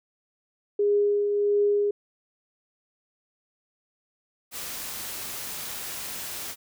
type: tone with tremolo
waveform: sine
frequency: 410 Hz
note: G#4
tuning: 22 cents flat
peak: -18 dBFS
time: 0.79-1.91 s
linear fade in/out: 5 ms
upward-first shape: triangle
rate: 1.5 Hz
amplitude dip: 40%
type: noise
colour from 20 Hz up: white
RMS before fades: -35 dBFS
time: 4.51-6.56 s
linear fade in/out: 50 ms
effects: none